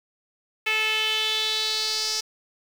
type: tone with band-pass filter sweep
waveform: sawtooth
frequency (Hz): 435.6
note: A4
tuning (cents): -17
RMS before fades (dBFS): -25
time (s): 0.66-2.21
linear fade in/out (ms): 10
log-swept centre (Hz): 2500 to 5300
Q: 4.3
effects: 7-bit